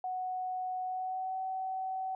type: tone with pitch glide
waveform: sine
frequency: 740 to 756.9 Hz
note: F#5 to F#5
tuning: 0 to +39 cents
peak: -33 dBFS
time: 0.04-2.15 s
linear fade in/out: 2 ms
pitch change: +39 cents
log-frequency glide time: 0.85-1.39 s
effects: none